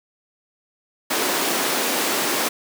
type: high-pass noise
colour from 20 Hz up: pink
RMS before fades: -22 dBFS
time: 1.1-2.49 s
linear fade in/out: 10 ms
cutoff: 250 Hz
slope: 24 dB/octave
effects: none